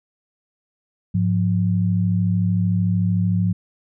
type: tone pair together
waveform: sine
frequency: 104.03 / 177.4 Hz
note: G#2 / F3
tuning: +3 / +27 cents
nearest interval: major sixth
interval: 924 cents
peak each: -19 dBFS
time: 1.14-3.53 s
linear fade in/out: 10 ms
effects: none